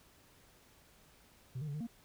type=tone with pitch steps; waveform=sine; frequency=127.9 / 153.1 / 142.6 / 152.2 / 232.6 Hz; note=C3 / D#3 / C#3 / D#3 / A#3; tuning=-39 / -28 / +49 / -38 / -4 cents; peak=-35 dBFS; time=1.55-1.87 s; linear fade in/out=10 ms; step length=64 ms; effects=tanh soft clip ceiling -36 dBFS + pink hiss -64 dBFS RMS until 2.04 s